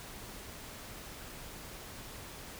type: silence
effects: pink hiss -47 dBFS RMS until 2.59 s